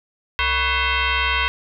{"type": "tone with frequency modulation", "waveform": "sine", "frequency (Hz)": 588, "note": "D5", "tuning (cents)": 2, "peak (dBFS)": -17, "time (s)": [0.39, 1.48], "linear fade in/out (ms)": 0, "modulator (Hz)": 522, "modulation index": 5.4, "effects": []}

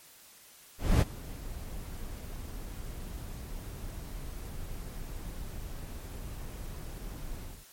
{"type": "noise with ADSR envelope", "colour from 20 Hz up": "brown", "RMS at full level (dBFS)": -19, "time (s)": [0.78, 7.65], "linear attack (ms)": 230, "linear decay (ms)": 31, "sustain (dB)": -21, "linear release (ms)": 210, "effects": ["white hiss -55 dBFS RMS until 7.72 s", "MP3 64 kbps"]}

